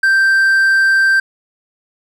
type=tone; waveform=triangle; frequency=1568 Hz; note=G6; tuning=in tune; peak=-7 dBFS; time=0.03-1.2 s; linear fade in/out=5 ms; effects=none